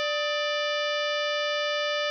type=harmonic tone with a mistuned harmonic; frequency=590 Hz; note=D5; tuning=8 cents sharp; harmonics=1 / 2 / 3 / 4 / 5 / 6 / 7 / 8 / 9 / 10; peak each=-28 / -34 / -33 / -35 / -34 / -36 / -45 / -40 / -45 / -49 dBFS; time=0-2.1 s; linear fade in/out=0 ms; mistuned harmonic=2; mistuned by=+110 cents; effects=none